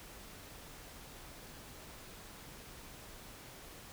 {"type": "silence", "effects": ["pink hiss -52 dBFS RMS until 3.92 s"]}